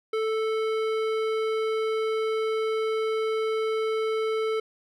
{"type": "tone with hard clipping", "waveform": "sine", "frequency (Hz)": 440, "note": "A4", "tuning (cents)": 0, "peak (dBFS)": -26, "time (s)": [0.13, 4.6], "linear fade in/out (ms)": 5, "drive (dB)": 14, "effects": []}